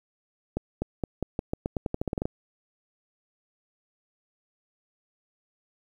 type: accelerating click train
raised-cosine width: 2 ms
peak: -14 dBFS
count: 16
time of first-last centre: 0.57-2.255 s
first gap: 250 ms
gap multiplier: 0.87
effects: 9-bit